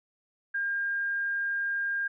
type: tone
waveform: sine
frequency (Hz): 1608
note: G6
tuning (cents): +44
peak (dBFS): -27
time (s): 0.54-2.08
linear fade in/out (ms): 10
effects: none